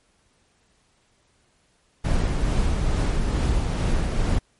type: noise with tremolo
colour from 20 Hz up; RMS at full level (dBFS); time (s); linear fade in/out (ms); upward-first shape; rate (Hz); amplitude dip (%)
brown; -20; 2.04-4.39; 10; triangle; 2.3; 35
effects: pink hiss -64 dBFS RMS until 4.59 s + MP3 48 kbps